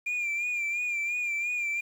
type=tone with vibrato; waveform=sine; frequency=2396 Hz; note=D7; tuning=34 cents sharp; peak=-25 dBFS; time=0.06-1.81 s; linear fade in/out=10 ms; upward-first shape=sine; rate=2.9 Hz; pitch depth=50 cents each way; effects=tanh soft clip ceiling -26 dBFS + 9-bit